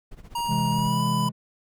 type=noise with tremolo; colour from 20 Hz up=brown; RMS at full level=-40 dBFS; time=0.11-0.88 s; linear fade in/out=10 ms; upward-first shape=sine; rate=15 Hz; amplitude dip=85%
type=tone with pitch glide; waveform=square; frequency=944 to 996.1 Hz; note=A#5 to B5; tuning=+22 to +15 cents; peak=-26 dBFS; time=0.35-1.29 s; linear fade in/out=5 ms; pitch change=+93 cents; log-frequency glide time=0.69-1.04 s
type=chord; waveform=triangle; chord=C augmented; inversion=none; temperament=equal; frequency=130.81 / 164.81 / 207.7 Hz; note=C3 / E3 / G#3; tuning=0 / 0 / 0 cents; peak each=-25 dBFS; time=0.47-1.32 s; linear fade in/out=50 ms
effects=none